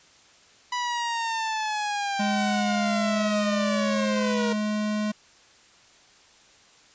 sawtooth linear sweep, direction down, 987.8 to 469.6 Hz, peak -22 dBFS, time 0.72-4.53 s, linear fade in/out 5 ms
square tone with pitch glide, 206.8 to 211.6 Hz, G#3 to G#3, -7 to +33 cents, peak -25 dBFS, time 2.19-5.12 s, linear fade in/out 10 ms, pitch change +40 cents, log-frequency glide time 2.43-4.45 s
effects white hiss -55 dBFS RMS until 6.94 s + resampled to 16000 Hz

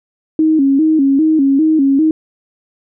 sine tone with vibrato, 293.7 Hz, D4, in tune, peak -8 dBFS, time 0.39-2.11 s, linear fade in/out 2 ms, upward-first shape square, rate 2.5 Hz, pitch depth 120 cents each way, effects none

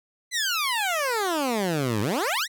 15% pulse exponential two-way sweep, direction down then up, 2064 to 98.6 to 2064 Hz, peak -17 dBFS, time 0.31-2.48 s, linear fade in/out 50 ms, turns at 2.01 s, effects none

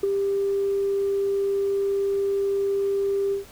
sine tone with ADSR envelope, 396.3 Hz, G4, 19 cents sharp, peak -15 dBFS, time 0.03-3.45 s, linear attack 6 ms, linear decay 16 ms, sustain -5 dB, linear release 130 ms, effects tanh soft clip ceiling -15 dBFS + pink hiss -48 dBFS RMS until 3.51 s

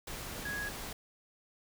sine tone in noise, 1661.2 Hz, G#6, in tune, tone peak -36 dBFS, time 0.45-0.69 s, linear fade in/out 5 ms, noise pink, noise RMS -42 dBFS, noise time 0.07-0.93 s, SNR +3 dB, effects none

